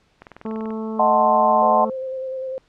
click train, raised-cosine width 0.5 ms, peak -24 dBFS, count 11, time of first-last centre 0.22-0.705 s, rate 20.6 Hz
harmonic tone, 220 Hz, A3, in tune, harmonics 1 / 2 / 3 / 4 / 5 / 6, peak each -26 / -30 / -40 / -38 / -40 / -46 dBFS, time 0.45-1.9 s, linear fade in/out 2 ms
sine chord, D# diminished seventh, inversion none, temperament equal, 622.3 / 740 / 880 / 1046.5 Hz, D#5 / F#5 / A5 / C6, 0 / 0 / 0 / 0 cents, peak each -19 dBFS, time 0.99-1.85 s, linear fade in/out 5 ms
sine tone with vibrato, 523.3 Hz, C5, in tune, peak -25 dBFS, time 1.62-2.58 s, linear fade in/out 0 ms, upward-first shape square, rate 10 Hz, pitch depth 15 cents each way
effects pink hiss -61 dBFS RMS until 2.68 s + low-pass 5000 Hz 12 dB/octave

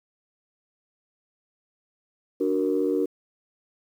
sine chord, D augmented, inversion none, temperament equal, 293.7 / 370 / 466.2 Hz, D4 / F#4 / A#4, 0 / 0 / 0 cents, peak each -25 dBFS, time 2.4-3.06 s, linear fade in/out 10 ms, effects tanh soft clip ceiling -13 dBFS + 9-bit

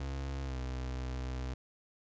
35% pulse tone with pitch glide, 68 to 63.81 Hz, C#2 to C2, -33 to -43 cents, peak -34 dBFS, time 0-1.54 s, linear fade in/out 5 ms, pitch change -110 cents, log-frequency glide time 0.43-0.57 s, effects resampled to 16000 Hz

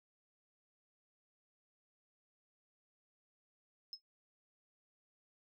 sine tone with exponential decay, 5170 Hz, E8, 34 cents flat, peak -37 dBFS, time 3.93-4.01 s, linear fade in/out 1 ms, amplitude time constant 16 ms, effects noise-tail reverb RT60 0.1 s tail -21 dB re dry + tanh soft clip ceiling -38 dBFS

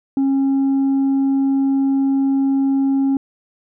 sine tone, 272.1 Hz, C#4, 32 cents flat, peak -11 dBFS, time 0.17-3.17 s, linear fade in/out 2 ms, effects tanh soft clip ceiling -13 dBFS

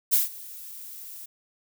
violet noise with ADSR envelope, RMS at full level -19 dBFS, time 0.11-1.26 s, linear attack 26 ms, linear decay 150 ms, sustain -22 dB, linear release 8 ms, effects none

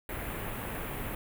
pink band-stop noise, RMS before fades -37 dBFS, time 0.09-1.15 s, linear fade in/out 2 ms, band 2700 to 11000 Hz, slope 24 dB/octave, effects none

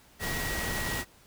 sine tone in noise, 1910 Hz, A#6, 42 cents sharp, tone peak -35 dBFS, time 0.19-1.05 s, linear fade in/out 50 ms, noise pink, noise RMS -33 dBFS, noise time 0.19-1.05 s, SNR -5 dB, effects pink hiss -58 dBFS RMS until 1.26 s

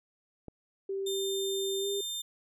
click, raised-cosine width 2 ms, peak -29 dBFS, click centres 0.483 s
sine tone with pitch glide, 390 to 400.5 Hz, G4 to G4, -9 to +37 cents, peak -31 dBFS, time 0.89-2.01 s, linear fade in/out 5 ms, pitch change +46 cents, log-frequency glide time 1.8-1.87 s
sawtooth tone, 3600 Hz, A7, 39 cents sharp, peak -31 dBFS, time 1.06-2.22 s, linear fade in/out 10 ms
effects none

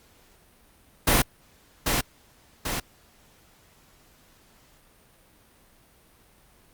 pink noise with echo, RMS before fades -19 dBFS, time 1.07-1.22 s, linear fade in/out 5 ms, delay 790 ms, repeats 2, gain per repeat -5 dB, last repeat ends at 2.8 s, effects pink hiss -58 dBFS RMS until 6.73 s + Opus 48 kbps

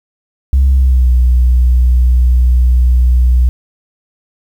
sine tone with pitch glide, 66.9 to 61.7 Hz, C2 to B1, +39 to -1 cents, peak -4 dBFS, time 0.53-3.49 s, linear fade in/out 0 ms, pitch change -140 cents, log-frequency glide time 0.69-1.1 s, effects tanh soft clip ceiling -3 dBFS + 7-bit

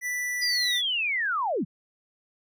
square tone with pitch glide, 1975.5 to 1960.7 Hz, B6 to B6, 0 to -13 cents, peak -28 dBFS, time 0.01-0.82 s, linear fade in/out 50 ms, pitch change -13 cents, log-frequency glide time 0.17-0.69 s
sine linear sweep, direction down, 4978 to 128.7 Hz, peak -24 dBFS, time 0.41-1.65 s, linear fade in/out 20 ms
effects none

